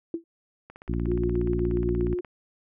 sine tone with exponential decay, 333.4 Hz, E4, 20 cents sharp, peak -22 dBFS, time 0.14-0.24 s, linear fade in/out 2 ms, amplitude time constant 21 ms
click train, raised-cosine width 0.5 ms, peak -29 dBFS, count 27, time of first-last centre 0.7-2.248 s, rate 16.8 Hz
harmonic tone, 58.27 Hz, A#1, in tune, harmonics 1 / 2 / 3 / 4 / 5 / 6, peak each -28 / -31 / -33 / -34 / -35 / -36 dBFS, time 0.88-2.15 s, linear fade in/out 10 ms
sine tone, 357.4 Hz, F4, 40 cents sharp, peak -26 dBFS, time 1.07-2.21 s, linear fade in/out 10 ms
effects none

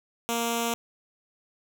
5% pulse tone with notch filter, 233.1 Hz, A#3, in tune, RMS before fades -28 dBFS, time 0.29-0.74 s, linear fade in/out 0 ms, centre 1800 Hz, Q 0.94, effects none

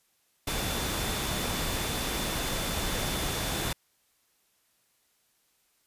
sine tone in noise, 3522 Hz, A7, 1 cent sharp, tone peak -40 dBFS, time 0.47-3.73 s, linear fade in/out 5 ms, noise pink, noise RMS -31 dBFS, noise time 0.47-3.73 s, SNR -12 dB, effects white hiss -70 dBFS RMS until 5.86 s + resampled to 32000 Hz

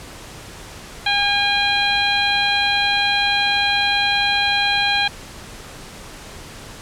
harmonic tone, 810 Hz, G#5, 43 cents flat, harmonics 1 / 2 / 3 / 4 / 5, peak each -22 / -22 / -22 / -22 / -22 dBFS, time 1.06-5.08 s, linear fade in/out 5 ms, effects pink hiss -37 dBFS RMS until 6.81 s + low-pass 10000 Hz 12 dB/octave

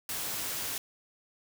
white noise, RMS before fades -35 dBFS, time 0.09-0.78 s, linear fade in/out 2 ms, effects none

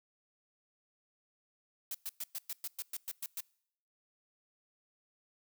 blue noise bursts, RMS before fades -39 dBFS, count 11, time 1.91-3.406 s, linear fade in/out 2 ms, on 36 ms, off 110 ms, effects noise-tail reverb RT60 0.7 s tail -25 dB re dry

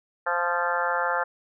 harmonic tone with a mistuned harmonic, 174.61 Hz, F3, in tune, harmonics 3 / 4 / 5 / 6 / 7 / 8 / 9 / 10, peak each -30 / -32 / -29 / -33 / -33 / -29 / -32 / -33 dBFS, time 0.26-1.24 s, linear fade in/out 10 ms, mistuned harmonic 8, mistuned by -24 cents, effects none

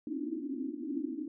white band-pass noise, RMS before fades -37 dBFS, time 0.07-1.28 s, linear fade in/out 2 ms, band 250 to 330 Hz, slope 96 dB/octave, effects none

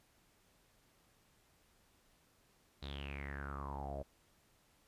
sawtooth tone with low-pass filter sweep, 70 Hz, C#2, 18 cents sharp, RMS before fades -44 dBFS, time 2.82-4.03 s, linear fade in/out 10 ms, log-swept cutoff 4000 to 580 Hz, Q 9.1, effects pink hiss -71 dBFS RMS until 4.87 s + resampled to 32000 Hz

